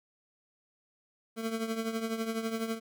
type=tone with tremolo; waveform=25% pulse; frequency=224.8 Hz; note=A3; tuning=37 cents sharp; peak=-25 dBFS; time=1.36-2.8 s; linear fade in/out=50 ms; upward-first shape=triangle; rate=12 Hz; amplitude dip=70%; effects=none